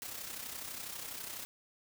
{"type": "noise with amplitude modulation", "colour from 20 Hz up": "white", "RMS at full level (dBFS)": -41, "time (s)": [0.02, 1.45], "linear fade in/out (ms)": 0, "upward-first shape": "sine", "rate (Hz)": 32.1, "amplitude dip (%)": 55, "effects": []}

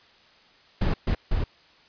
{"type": "noise bursts at uneven times", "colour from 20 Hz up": "brown", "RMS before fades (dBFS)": -23, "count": 3, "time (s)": [[0.81, 0.94], [1.07, 1.15], [1.31, 1.44]], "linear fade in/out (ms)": 5, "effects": ["white hiss -56 dBFS RMS until 1.88 s", "resampled to 11025 Hz"]}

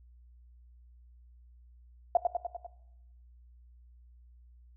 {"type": "tone with echo", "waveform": "sine", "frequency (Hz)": 698.5, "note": "F5", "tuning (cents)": 0, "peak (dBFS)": -19, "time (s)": [2.15, 2.17], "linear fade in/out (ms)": 2, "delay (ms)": 99, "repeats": 5, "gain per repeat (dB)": -4, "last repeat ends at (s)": 2.665, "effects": ["noise-tail reverb RT60 0.9 s tail -17 dB re dry", "added 60 Hz sine -54 dBFS peak until 4.76 s"]}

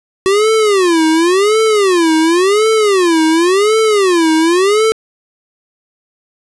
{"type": "tone with vibrato", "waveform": "square", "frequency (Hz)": 374.5, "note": "F#4", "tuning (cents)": 21, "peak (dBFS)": -9, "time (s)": [0.26, 4.92], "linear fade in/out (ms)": 0, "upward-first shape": "sine", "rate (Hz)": 0.92, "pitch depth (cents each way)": 290, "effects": ["resampled to 24000 Hz", "7-bit"]}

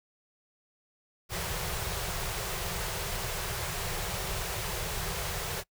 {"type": "band-stop noise", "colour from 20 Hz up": "pink", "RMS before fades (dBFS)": -34, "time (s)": [1.29, 5.64], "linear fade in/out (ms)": 50, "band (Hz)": [190, 350], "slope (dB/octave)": 96, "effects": ["noise-tail reverb RT60 0.1 s tail -23 dB re dry"]}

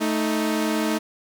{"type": "tone pair together", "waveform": "sawtooth", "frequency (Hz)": [220, 312.8], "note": ["A3", "D#4"], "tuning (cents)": [0, 9], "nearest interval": "tritone", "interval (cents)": 609, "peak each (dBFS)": -20, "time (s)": [0, 0.99], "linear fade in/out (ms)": 20, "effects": []}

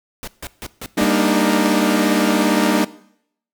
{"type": "noise bursts", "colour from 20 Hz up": "pink", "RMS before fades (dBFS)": -30, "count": 5, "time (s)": [0.23, 1.055], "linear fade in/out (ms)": 0, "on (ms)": 45, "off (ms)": 150}
{"type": "chord", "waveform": "sawtooth", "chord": "Eb major seventh", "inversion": "first", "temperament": "equal with one note detuned", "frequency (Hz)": [199.42, 233.1, 293.7, 311.1], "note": ["G3", "Bb3", "D4", "Eb4"], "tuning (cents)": [30, 0, 0, 0], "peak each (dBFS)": -16, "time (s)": [0.97, 2.85], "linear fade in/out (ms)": 10}
{"effects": ["noise-tail reverb RT60 0.7 s tail -19 dB re dry"]}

